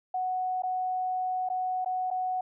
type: tone with dropouts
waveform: sine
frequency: 740 Hz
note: F#5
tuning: in tune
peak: -27 dBFS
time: 0.14-2.41 s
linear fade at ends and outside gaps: 5 ms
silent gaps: 0.622-0.634 / 1.489-1.499 / 1.847-1.859 / 2.104-2.111 s
effects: none